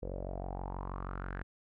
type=tone with low-pass filter sweep; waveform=sawtooth; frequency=46.25 Hz; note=F#1; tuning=in tune; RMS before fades=-40 dBFS; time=0.02-1.43 s; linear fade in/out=10 ms; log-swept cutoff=500 to 1700 Hz; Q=5.2; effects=none